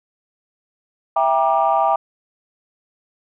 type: chord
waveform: sine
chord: E half-diminished seventh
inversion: none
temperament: just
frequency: 659.3 / 791.1 / 949.3 / 1186.7 Hz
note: E5 / G5 / Bb5 / D6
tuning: 0 / +16 / +31 / +18 cents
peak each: -19 / -17 / -20 / -21 dBFS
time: 1.16-1.96 s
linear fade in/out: 5 ms
effects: tanh soft clip ceiling -5 dBFS